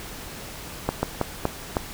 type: slowing click train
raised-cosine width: 1 ms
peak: -7 dBFS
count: 5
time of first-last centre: 0.89-1.768 s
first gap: 140 ms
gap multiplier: 1.31
effects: pink hiss -38 dBFS RMS until 1.93 s